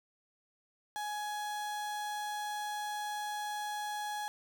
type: tone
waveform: 35% pulse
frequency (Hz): 837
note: G#5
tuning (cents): +13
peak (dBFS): -34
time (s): 0.96-4.28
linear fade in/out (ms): 0
effects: none